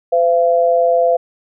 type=tone pair together; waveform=sine; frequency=510 / 680.8 Hz; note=C5 / F5; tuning=-44 / -44 cents; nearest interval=perfect fourth; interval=500 cents; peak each=-13 dBFS; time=0.12-1.17 s; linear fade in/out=10 ms; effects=none